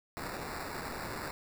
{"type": "noise with sample-and-hold", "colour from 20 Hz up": "white", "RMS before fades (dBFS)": -40, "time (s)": [0.17, 1.31], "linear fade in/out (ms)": 0, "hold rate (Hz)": 3150, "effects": []}